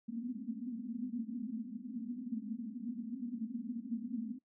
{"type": "band-pass noise", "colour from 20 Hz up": "pink", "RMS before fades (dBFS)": -41, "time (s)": [0.08, 4.39], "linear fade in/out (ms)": 10, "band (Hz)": [220, 250], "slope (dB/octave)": 96, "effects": ["noise-tail reverb RT60 0.1 s tail -20 dB re dry"]}